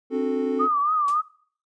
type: chord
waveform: triangle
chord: D dominant seventh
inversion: third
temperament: just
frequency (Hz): 264.3 / 293.7 / 367.1 / 440.5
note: C4 / D4 / F#4 / A4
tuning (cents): +18 / 0 / -14 / +2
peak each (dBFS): -23 / -29 / -29 / -23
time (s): 0.1-0.69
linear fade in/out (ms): 50
type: tone with vibrato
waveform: sine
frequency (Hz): 1200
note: D6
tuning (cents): +37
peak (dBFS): -19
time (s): 0.59-1.22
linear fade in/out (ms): 20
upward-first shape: triangle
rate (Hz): 3.6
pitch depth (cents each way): 110
type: noise with exponential decay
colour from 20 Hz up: white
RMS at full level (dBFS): -36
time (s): 1.08-1.21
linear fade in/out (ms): 1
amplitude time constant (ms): 28
effects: noise-tail reverb RT60 0.5 s tail -21 dB re dry + resampled to 22050 Hz